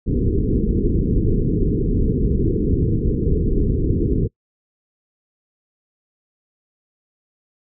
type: low-pass noise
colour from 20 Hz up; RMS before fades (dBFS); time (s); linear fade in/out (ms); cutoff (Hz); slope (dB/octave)
pink; -18; 0.06-4.28; 20; 460; 96
effects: noise-tail reverb RT60 0.1 s tail -24 dB re dry